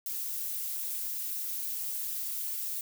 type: noise with flanger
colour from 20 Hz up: violet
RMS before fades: -35 dBFS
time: 0.06-2.81 s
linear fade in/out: 2 ms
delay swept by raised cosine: 1.6 to 7.1 ms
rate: 3.6 Hz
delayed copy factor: -0.8
effects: none

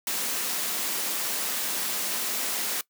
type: high-pass noise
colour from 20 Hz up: white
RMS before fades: -29 dBFS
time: 0.07-2.81 s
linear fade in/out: 2 ms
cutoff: 170 Hz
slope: 48 dB/octave
effects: noise-tail reverb RT60 0.1 s tail -20 dB re dry

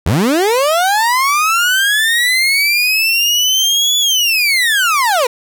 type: linear two-way sweep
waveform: 30% pulse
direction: up then down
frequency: 65.41 to 3454 to 458.3 Hz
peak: -8 dBFS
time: 0.06-5.27 s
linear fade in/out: 5 ms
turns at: 3.98 s
effects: none

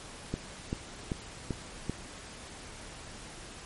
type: click train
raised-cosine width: 3 ms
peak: -18 dBFS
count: 5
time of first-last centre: 0.34-1.896 s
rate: 2.57 Hz
effects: pink hiss -46 dBFS RMS until 3.65 s + MP3 48 kbps

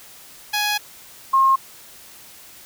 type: tone pair in turn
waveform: 10% pulse / sine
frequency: 834 / 1071.3 Hz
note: G#5 / C6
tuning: +7 / +41 cents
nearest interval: major third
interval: 434 cents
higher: second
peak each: -11 / -12 dBFS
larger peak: first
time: 0.53-0.78 / 1.33-1.56 s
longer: first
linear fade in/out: 10 ms
effects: white hiss -44 dBFS RMS until 2.65 s

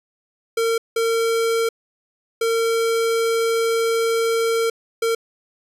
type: tone bursts at uneven times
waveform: square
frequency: 456.6 Hz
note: A#4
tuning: 36 cents flat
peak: -18 dBFS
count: 4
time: 0.57-0.78 / 0.96-1.69 / 2.41-4.7 / 5.02-5.15 s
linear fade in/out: 5 ms
effects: resampled to 32000 Hz

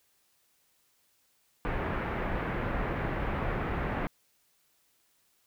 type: low-pass noise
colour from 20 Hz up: pink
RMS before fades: -32 dBFS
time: 1.65-4.07 s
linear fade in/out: 0 ms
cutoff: 2100 Hz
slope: 24 dB/octave
effects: white hiss -70 dBFS RMS until 5.46 s

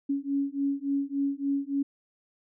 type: beating tone pair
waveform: sine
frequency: 277.2 / 280.7 Hz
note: C#4 / C#4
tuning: 0 / +22 cents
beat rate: 3.5 Hz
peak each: -29 / -29 dBFS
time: 0.09-1.83 s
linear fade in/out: 10 ms
effects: none

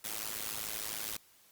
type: noise with amplitude modulation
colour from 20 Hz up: white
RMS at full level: -35 dBFS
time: 0.04-1.17 s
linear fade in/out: 5 ms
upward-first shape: sine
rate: 107 Hz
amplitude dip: 90%
effects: white hiss -63 dBFS RMS until 1.51 s + Opus 48 kbps

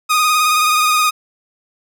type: tone with vibrato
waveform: sawtooth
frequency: 1238 Hz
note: D#6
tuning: 9 cents flat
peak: -8 dBFS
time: 0.09-1.11 s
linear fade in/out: 20 ms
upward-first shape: sine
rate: 19 Hz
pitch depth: 31 cents each way
effects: none

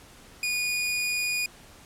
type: tone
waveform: sawtooth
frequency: 2454 Hz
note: D#7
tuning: 25 cents flat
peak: -22 dBFS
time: 0.43-1.46 s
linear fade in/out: 2 ms
effects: pink hiss -51 dBFS RMS until 1.85 s + low-pass 12000 Hz 12 dB/octave

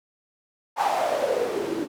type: noise with band-pass filter sweep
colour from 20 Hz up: white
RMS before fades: -25 dBFS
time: 0.76-1.88 s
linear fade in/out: 50 ms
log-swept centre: 880 to 300 Hz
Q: 7.6
effects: none

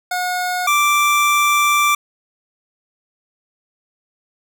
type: tone pair in turn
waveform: 25% pulse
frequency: 724 / 1173.8 Hz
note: F#5 / D6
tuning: -38 / -1 cents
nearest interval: minor sixth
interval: 837 cents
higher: second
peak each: -15 / -9 dBFS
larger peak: second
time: 0.11-0.67 / 0.67-1.95 s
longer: second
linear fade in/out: 5 ms
effects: none

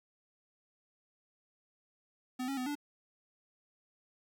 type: tone with pitch steps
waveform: square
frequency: 253.6 / 273.9 / 253 / 291.1 Hz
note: B3 / C#4 / B3 / D4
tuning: +46 / -21 / +42 / -15 cents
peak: -35 dBFS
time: 2.39-2.754 s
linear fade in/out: 10 ms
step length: 91 ms
effects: 11-bit

